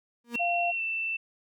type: tone with exponential growth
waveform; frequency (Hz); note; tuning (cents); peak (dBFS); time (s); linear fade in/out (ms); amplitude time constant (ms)
35% pulse; 237; A#3; +29; -28; 0.24-0.36; 5; 26
type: tone with pitch glide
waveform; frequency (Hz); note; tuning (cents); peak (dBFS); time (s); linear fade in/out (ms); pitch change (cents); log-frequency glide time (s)
sine; 2722 to 2669; F7 to E7; -45 to +21; -28; 0.34-1.17; 10; -34; 0.76-0.81
type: tone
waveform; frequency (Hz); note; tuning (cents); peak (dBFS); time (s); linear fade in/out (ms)
sine; 697; F5; -4; -26; 0.39-0.72; 20
effects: none